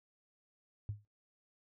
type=tone with exponential decay; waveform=sine; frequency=104 Hz; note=G#2; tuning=3 cents sharp; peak=-32 dBFS; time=0.89-1.05 s; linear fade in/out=0 ms; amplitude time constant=33 ms; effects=noise-tail reverb RT60 0.2 s tail -26 dB re dry + tanh soft clip ceiling -28 dBFS